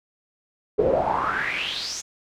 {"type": "noise with band-pass filter sweep", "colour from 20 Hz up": "brown", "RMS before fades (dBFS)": -24, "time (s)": [0.78, 2.02], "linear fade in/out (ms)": 20, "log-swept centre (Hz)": [410, 6800], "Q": 6.9, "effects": []}